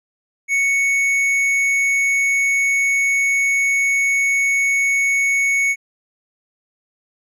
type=tone with tanh clipping; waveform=sine; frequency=2218 Hz; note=C#7; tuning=in tune; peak=-16 dBFS; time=0.48-5.76 s; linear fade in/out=50 ms; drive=9 dB; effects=none